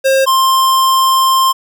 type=tone pair in turn; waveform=square; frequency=535 / 1053.4 Hz; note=C5 / C6; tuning=+38 / +11 cents; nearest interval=octave; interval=1173 cents; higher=second; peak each=-9 dBFS; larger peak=neither; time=0.04-0.26 / 0.26-1.53 s; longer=second; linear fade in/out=20 ms; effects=none